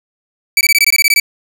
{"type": "tone bursts", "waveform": "sawtooth", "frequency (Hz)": 2300, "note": "D7", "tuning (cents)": -37, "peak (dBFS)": -4, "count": 11, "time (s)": [0.57, 1.199], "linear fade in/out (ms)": 2, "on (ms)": 39, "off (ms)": 20, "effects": []}